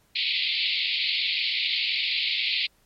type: band-pass noise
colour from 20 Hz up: white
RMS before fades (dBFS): -26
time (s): 0.15-2.67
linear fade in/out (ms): 10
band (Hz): 2100 to 4500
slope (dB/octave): 96
effects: pink hiss -64 dBFS RMS until 2.85 s + MP3 64 kbps